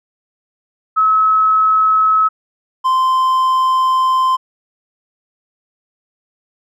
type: tone pair in turn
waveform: sine / triangle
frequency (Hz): 1289 / 1038.6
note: E6 / C6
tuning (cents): -39 / -13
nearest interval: major third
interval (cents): 374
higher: first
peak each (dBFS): -9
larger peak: neither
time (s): 0.96-2.29 / 2.84-4.37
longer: second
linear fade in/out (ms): 20
effects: none